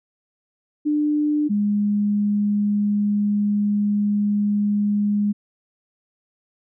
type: tone pair in turn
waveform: sine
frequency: 298.4 / 206.1 Hz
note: D4 / G#3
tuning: +28 / -13 cents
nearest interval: tritone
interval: 641 cents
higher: first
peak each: -17 dBFS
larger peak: neither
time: 0.85-1.49 / 1.49-5.33 s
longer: second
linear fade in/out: 20 ms
effects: none